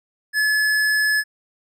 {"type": "tone with hard clipping", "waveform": "sine", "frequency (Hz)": 1714, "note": "A6", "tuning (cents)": -46, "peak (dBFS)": -18, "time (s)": [0.33, 1.24], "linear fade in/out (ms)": 50, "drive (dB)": 14, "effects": []}